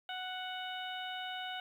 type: harmonic tone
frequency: 740 Hz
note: F#5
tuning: in tune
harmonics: 1 / 2 / 3 / 4 / 5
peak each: -42 / -44 / -50 / -44 / -48 dBFS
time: 0.09-1.6 s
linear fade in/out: 2 ms
effects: 11-bit